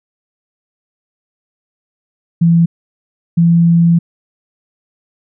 sine tone pair in turn, 168.1 / 168.95 Hz, E3 / E3, +34 / +43 cents, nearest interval unison, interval 9 cents, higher second, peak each -6 dBFS, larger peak neither, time 2.41-2.66 / 3.37-3.99 s, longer second, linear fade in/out 10 ms, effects none

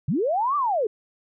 sine linear two-way sweep, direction up then down, 113.4 to 1200 to 394.1 Hz, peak -20 dBFS, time 0.08-0.87 s, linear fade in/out 5 ms, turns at 0.56 s, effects none

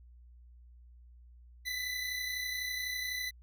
25% pulse tone pair together, 1992 / 2024 Hz, B6 / B6, +14 / +42 cents, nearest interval unison, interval 28 cents, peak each -32 / -38 dBFS, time 1.65-3.31 s, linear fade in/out 20 ms, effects added 60 Hz sine -53 dBFS peak until 3.42 s

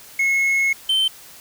triangle tone pair in turn, 2177 / 3096 Hz, C#7 / G7, -32 / -22 cents, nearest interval tritone, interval 610 cents, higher second, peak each -14 dBFS, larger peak neither, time 0.19-0.73 / 0.89-1.08 s, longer first, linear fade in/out 5 ms, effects white hiss -43 dBFS RMS until 1.4 s

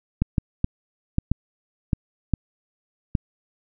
clicks, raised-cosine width 5 ms, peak -7 dBFS, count 8, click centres 0.22 / 0.382 / 0.644 / 1.184 / 1.316 / 1.932 / 2.337 / 3.152 s, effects none

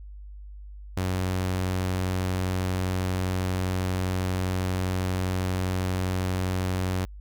sawtooth tone, 92.5 Hz, F#2, in tune, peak -21 dBFS, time 0.97-7.05 s, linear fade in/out 0 ms, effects added 50 Hz sine -39 dBFS peak until 7.2 s

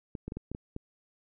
clicks, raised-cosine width 3 ms, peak -24 dBFS, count 7, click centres 0.152 / 0.28 / 0.321 / 0.37 / 0.516 / 0.549 / 0.764 s, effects none

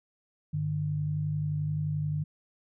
sine tone pair together, 98.84 / 150.3 Hz, G2 / D3, +15 / +40 cents, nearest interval perfect fifth, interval 725 cents, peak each -35 / -28 dBFS, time 0.53-2.24 s, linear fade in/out 10 ms, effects none

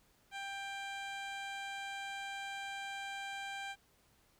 15% pulse tone with low-pass filter, 790 Hz, G5, 13 cents sharp, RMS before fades -43 dBFS, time 0.31-3.76 s, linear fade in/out 50 ms, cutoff 6800 Hz, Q 0.62, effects pink hiss -70 dBFS RMS until 4.39 s

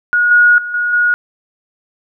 sine tone with level steps, 1447 Hz, F#6, 39 cents flat, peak -9 / -5 / -20 / -13 / -9 dBFS, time 0.13-1.14 s, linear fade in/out 0 ms, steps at 0.31 / 0.58 / 0.74 / 0.93 s, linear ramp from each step 2 ms, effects none

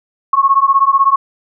sine beating tone pair, 1088 / 1104 Hz, C#6 / C#6, -33 / -7 cents, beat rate 16 Hz, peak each -11 dBFS, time 0.33-1.16 s, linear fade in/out 5 ms, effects none

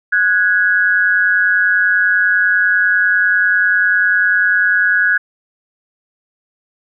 sine tone pair together, 1470.1 / 1660 Hz, F#6 / G#6, -12 / -1 cents, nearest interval major second, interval 211 cents, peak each -13 dBFS, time 0.12-5.18 s, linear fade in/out 10 ms, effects none

